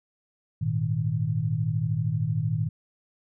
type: chord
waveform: sine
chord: Ab suspended second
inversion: none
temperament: just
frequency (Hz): 103.83 / 116.8 / 155.74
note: Ab2 / Bb2 / Eb3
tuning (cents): 0 / +4 / +2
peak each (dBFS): -30 / -27 / -27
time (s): 0.61-2.69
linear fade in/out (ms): 10
effects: none